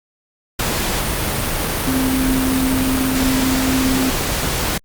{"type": "tone in noise", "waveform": "sine", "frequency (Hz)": 261.6, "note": "C4", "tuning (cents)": 0, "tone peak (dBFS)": -16, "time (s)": [1.87, 4.1], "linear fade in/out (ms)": 5, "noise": "pink", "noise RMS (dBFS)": -20, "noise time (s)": [0.59, 4.78], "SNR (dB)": 1, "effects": ["Opus 48 kbps"]}